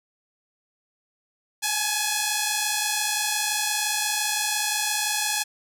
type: tone pair together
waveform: 5% pulse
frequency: 830.6 / 856.4 Hz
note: G#5 / A5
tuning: 0 / -47 cents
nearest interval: minor second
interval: 53 cents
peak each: -14 dBFS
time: 1.62-5.44 s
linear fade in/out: 20 ms
effects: none